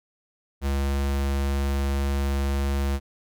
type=tone; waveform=square; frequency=69.3 Hz; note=C#2; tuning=in tune; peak=-23 dBFS; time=0.61-3 s; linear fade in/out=50 ms; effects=none